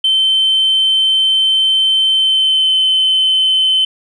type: tone with pitch glide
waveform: sine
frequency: 3091 to 3063 Hz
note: G7 to G7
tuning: -25 to -41 cents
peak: -8 dBFS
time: 0.04-3.85 s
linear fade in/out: 5 ms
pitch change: -16 cents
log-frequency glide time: 2.12-2.74 s
effects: tanh soft clip ceiling -6 dBFS